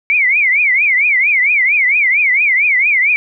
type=tone with vibrato; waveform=sine; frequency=2217 Hz; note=C#7; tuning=in tune; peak=-9 dBFS; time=0.1-3.16 s; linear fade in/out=0 ms; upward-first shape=triangle; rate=4.4 Hz; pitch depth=230 cents each way; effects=none